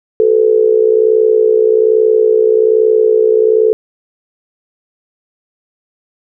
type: tone with amplitude modulation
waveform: sine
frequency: 437.7 Hz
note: A4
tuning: 9 cents flat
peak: -3 dBFS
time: 0.2-3.73 s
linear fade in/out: 0 ms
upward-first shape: sine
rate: 61.2 Hz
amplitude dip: 80%
effects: none